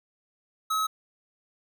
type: tone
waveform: square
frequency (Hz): 1283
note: E6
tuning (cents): -47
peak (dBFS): -25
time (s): 0.7-0.87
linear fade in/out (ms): 10
effects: none